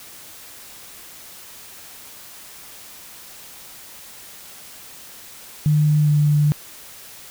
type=tone with pitch glide; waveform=sine; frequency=150.6 to 148.1 Hz; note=D3 to D3; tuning=+44 to +15 cents; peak=-13 dBFS; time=5.66-6.52 s; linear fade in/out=0 ms; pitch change=-29 cents; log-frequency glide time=5.99-6.12 s; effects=white hiss -41 dBFS RMS until 7.3 s